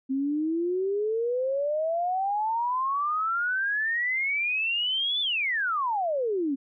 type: exponential two-way sweep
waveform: sine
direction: up then down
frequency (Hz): 261.6 to 3541 to 261.6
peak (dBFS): -24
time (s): 0.09-6.56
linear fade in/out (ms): 20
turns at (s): 5.21
effects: none